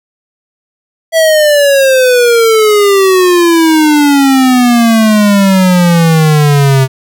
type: exponential sweep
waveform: square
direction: down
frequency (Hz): 659.3 to 130.81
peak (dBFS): -5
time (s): 1.12-6.88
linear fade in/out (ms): 50
effects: none